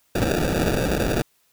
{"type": "noise with sample-and-hold", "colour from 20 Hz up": "white", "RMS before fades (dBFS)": -22, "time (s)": [0.15, 1.22], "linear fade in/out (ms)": 5, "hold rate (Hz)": 1050, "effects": ["white hiss -64 dBFS RMS until 1.52 s"]}